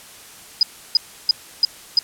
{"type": "tone bursts", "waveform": "sine", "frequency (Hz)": 4980, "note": "D#8", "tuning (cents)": 1, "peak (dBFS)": -10, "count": 5, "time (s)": [0.61, 1.99], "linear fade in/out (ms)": 2, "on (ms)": 20, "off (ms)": 320, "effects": ["white hiss -42 dBFS RMS until 2.03 s", "low-pass 12000 Hz 12 dB/octave"]}